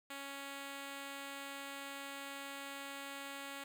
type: tone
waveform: 5% pulse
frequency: 277.7 Hz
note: C#4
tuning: 3 cents sharp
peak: -33 dBFS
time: 0.1-3.64 s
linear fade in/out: 5 ms
effects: none